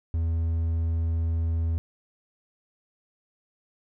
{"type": "tone with hard clipping", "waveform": "triangle", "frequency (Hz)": 82.5, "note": "E2", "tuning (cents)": 2, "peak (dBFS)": -24, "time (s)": [0.14, 1.78], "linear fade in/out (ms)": 0, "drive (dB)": 6, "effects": []}